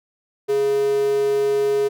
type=tone with high-pass filter; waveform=square; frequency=138.59 Hz; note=C#3; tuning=in tune; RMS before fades=-19 dBFS; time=0.48-1.89 s; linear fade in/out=20 ms; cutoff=410 Hz; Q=7.2; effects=none